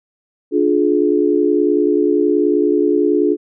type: chord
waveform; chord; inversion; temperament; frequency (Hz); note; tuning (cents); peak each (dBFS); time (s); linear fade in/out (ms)
sine; D diminished; none; just; 293.7 / 352.4 / 422.9; D4 / F4 / Ab4; 0 / +16 / +31; -16; 0.51-3.37; 50
effects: none